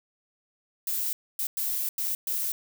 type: noise bursts at uneven times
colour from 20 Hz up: violet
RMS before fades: -29 dBFS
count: 5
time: 0.87-1.13 / 1.39-1.47 / 1.57-1.89 / 1.98-2.15 / 2.27-2.52 s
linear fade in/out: 2 ms
effects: none